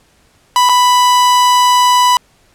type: tone with dropouts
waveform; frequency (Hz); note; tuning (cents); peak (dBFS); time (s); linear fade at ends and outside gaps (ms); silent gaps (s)
45% pulse; 990; B5; +4; -7; 0.56-2.17; 1; 0.69-0.694
effects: pink hiss -52 dBFS RMS until 2.54 s + low-pass 11000 Hz 12 dB/octave